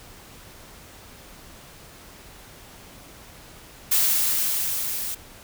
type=noise with level ramp; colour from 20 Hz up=blue; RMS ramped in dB=-19 to -30 dBFS; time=3.91-5.15 s; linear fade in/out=10 ms; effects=pink hiss -46 dBFS RMS until 5.43 s